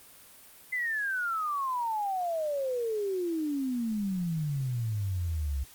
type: exponential sweep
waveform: sine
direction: down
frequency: 2056 to 65.41 Hz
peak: -28 dBFS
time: 0.72-5.64 s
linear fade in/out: 10 ms
effects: white hiss -53 dBFS RMS until 5.74 s + Opus 32 kbps